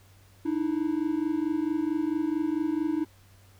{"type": "tone pair together", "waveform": "triangle", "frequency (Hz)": [300, 324.5], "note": ["D4", "E4"], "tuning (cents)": [37, -27], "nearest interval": "minor second", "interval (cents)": 136, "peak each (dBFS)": -26, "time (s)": [0.45, 3.05], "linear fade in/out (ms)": 10, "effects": ["added 96 Hz sine -55 dBFS peak until 3.59 s", "pink hiss -60 dBFS RMS until 3.59 s"]}